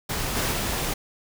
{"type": "noise with level steps", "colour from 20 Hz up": "pink", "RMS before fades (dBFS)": [-28, -25, -27], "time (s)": [0.09, 0.94], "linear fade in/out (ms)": 10, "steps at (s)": [0.35, 0.51], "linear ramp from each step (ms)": 20, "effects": []}